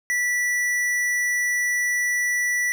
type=tone with tanh clipping; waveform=sine; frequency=1960 Hz; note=B6; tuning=14 cents flat; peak=-22 dBFS; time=0.1-2.72 s; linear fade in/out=0 ms; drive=15 dB; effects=none